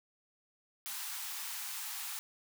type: high-pass noise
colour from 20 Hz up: white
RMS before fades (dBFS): -41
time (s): 0.86-2.19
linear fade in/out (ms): 0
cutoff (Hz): 770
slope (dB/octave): 96
effects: none